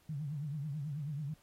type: tone with vibrato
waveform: sine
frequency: 146.83 Hz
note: D3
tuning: in tune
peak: -36 dBFS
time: 0.09-1.34 s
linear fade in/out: 5 ms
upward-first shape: triangle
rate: 9.2 Hz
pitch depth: 160 cents each way
effects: pink hiss -68 dBFS RMS until 1.42 s + AAC 48 kbps